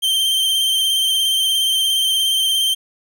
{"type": "tone with vibrato", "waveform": "45% pulse", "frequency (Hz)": 3136, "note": "G7", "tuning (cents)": 0, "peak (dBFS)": -15, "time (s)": [0.02, 2.75], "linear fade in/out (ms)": 20, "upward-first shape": "sine", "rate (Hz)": 17, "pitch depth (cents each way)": 29, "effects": []}